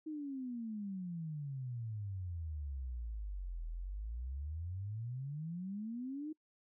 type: exponential two-way sweep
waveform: sine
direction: down then up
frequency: 317 to 40 to 317 Hz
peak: -39 dBFS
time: 0.06-6.33 s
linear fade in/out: 10 ms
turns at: 3.67 s
effects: noise-tail reverb RT60 0.1 s tail -25 dB re dry